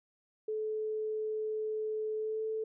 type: tone with pitch glide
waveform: sine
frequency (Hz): 432.6 to 438.9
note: A4 to A4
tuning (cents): -29 to -4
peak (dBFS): -32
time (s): 0.48-2.64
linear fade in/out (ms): 5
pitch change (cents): +25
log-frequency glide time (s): 2.16-2.44
effects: none